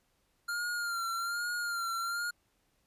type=tone with vibrato; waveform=square; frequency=1396.9 Hz; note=F6; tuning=in tune; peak=-33 dBFS; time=0.48-2.31 s; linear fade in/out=10 ms; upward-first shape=sine; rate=1.2 Hz; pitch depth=47 cents each way; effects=pink hiss -74 dBFS RMS until 2.86 s + resampled to 32000 Hz